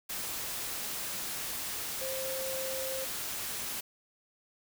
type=tone in noise; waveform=sine; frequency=528 Hz; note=C5; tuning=16 cents sharp; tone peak=-36 dBFS; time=2.01-3.05 s; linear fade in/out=10 ms; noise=white; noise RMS=-37 dBFS; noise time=0.09-3.81 s; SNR=-2 dB; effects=none